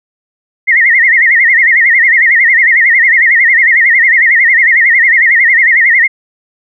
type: tone with vibrato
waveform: sine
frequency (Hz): 1975.5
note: B6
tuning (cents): 0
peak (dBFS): -4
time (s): 0.67-6.08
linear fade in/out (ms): 20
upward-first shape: sine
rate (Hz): 11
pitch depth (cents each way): 150
effects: none